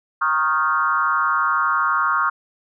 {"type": "tone with frequency modulation", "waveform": "sine", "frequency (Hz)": 1244.5, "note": "D#6", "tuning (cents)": 0, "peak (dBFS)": -16, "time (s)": [0.21, 2.3], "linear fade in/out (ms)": 10, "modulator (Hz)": 152, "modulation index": 1.5, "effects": []}